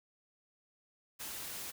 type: noise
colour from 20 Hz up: white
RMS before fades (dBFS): -43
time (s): 1.19-1.72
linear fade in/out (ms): 20
effects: none